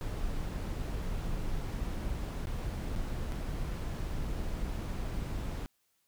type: noise with dropouts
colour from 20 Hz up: brown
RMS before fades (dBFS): -35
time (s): 0.01-5.66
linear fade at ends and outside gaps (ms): 0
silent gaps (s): 2.457-2.471 / 2.954-2.961 / 3.317-3.321
effects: white hiss -75 dBFS RMS until 6.07 s